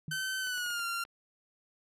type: tone with exponential decay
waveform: sine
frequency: 153.8 Hz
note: D#3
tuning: 20 cents flat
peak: -34 dBFS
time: 0.08-0.24 s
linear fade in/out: 2 ms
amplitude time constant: 34 ms
type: tone with pitch glide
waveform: sawtooth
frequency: 1534 to 1382.5 Hz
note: G6 to F6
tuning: -38 to -18 cents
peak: -29 dBFS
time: 0.11-1.04 s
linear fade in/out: 5 ms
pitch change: -180 cents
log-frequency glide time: 0.4-0.85 s
type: clicks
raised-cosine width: 0.3 ms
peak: -36 dBFS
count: 6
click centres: 0.471 / 0.578 / 0.663 / 0.705 / 0.795 / 1.051 s
effects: resampled to 32000 Hz